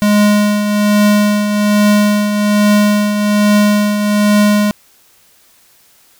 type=tone with tremolo; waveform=square; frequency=207.7 Hz; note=G#3; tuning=in tune; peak=-7 dBFS; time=0.02-4.71 s; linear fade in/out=0 ms; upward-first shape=triangle; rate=1.2 Hz; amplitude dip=55%; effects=white hiss -49 dBFS RMS until 6.19 s